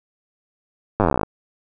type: slowing click train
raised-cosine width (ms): 1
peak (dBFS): -3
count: 18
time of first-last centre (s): 1-1.233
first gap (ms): 9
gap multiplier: 1.05
effects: none